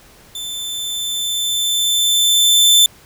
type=tone with level ramp; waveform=sawtooth; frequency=3538 Hz; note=A7; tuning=9 cents sharp; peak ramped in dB=-22 to -4 dBFS; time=0.35-2.86 s; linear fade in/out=2 ms; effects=pink hiss -46 dBFS RMS until 3.05 s